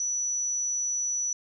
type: tone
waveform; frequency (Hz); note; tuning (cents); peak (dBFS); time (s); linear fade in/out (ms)
sine; 5920; F#8; 0; -26; 0-1.33; 2
effects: none